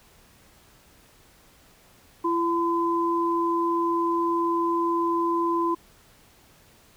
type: tone pair together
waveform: sine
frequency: 338.2 / 1016.4 Hz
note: E4 / B5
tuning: +44 / +49 cents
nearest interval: octave + perfect fifth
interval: 1905 cents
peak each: -24 dBFS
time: 2.24-5.75 s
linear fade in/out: 10 ms
effects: pink hiss -56 dBFS RMS until 6.96 s

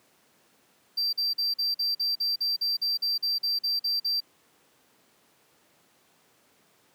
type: tone bursts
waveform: triangle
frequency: 4699 Hz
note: D8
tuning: in tune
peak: -23 dBFS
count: 16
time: 0.97-4.205 s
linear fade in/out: 10 ms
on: 160 ms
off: 45 ms
effects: pink hiss -63 dBFS RMS until 6.94 s + high-pass 200 Hz 12 dB/octave

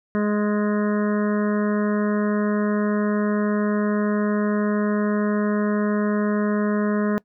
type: harmonic tone with a mistuned harmonic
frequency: 208.7 Hz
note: G#3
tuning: 9 cents sharp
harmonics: 1 / 2 / 3 / 5 / 6 / 7 / 8 / 9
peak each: -20 / -26 / -30 / -34 / -36 / -37 / -38 / -39 dBFS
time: 0.15-7.18 s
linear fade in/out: 0 ms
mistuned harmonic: 9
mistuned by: -22 cents
effects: noise-tail reverb RT60 0.1 s tail -22 dB re dry

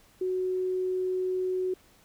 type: tone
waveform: sine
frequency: 370 Hz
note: F#4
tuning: in tune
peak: -26 dBFS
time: 0.21-1.74 s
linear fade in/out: 5 ms
effects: pink hiss -60 dBFS RMS until 2.04 s

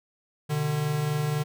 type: tone pair together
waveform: square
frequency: 126.13 / 150 Hz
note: B2 / D3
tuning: +37 / +37 cents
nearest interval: minor third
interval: 300 cents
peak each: -33 / -26 dBFS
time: 0.49-1.44 s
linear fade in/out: 20 ms
effects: none

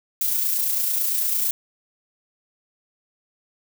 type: noise with amplitude modulation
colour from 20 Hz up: violet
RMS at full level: -21 dBFS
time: 0.21-1.51 s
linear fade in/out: 2 ms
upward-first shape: sine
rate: 28.9 Hz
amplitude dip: 35%
effects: none

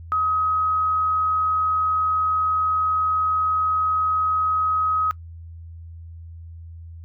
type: tone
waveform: sine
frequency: 1267 Hz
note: D#6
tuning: 31 cents sharp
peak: -18 dBFS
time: 0.12-5.11 s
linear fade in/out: 0 ms
effects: noise-tail reverb RT60 0.1 s tail -21 dB re dry + added 83 Hz sine -36 dBFS peak until 7.04 s

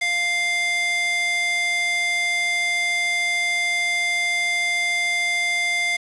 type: tone with high-pass filter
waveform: square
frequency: 698.5 Hz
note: F5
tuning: in tune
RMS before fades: -22 dBFS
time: 0.01-5.97 s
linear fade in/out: 10 ms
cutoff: 1700 Hz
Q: 3.7
effects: resampled to 24000 Hz + 7-bit

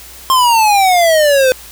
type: exponential sweep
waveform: square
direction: down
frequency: 1065 to 505 Hz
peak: -8 dBFS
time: 0.3-1.52 s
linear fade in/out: 0 ms
effects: added 60 Hz sine -41 dBFS peak until 1.71 s + white hiss -35 dBFS RMS until 1.71 s

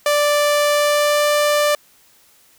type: tone with pitch glide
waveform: sawtooth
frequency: 587.3 to 590.7 Hz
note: D5 to D5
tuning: 0 to +10 cents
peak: -10 dBFS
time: 0.06-1.75 s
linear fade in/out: 2 ms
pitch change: +10 cents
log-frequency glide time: 0.73-1.27 s
effects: white hiss -53 dBFS RMS until 2.58 s

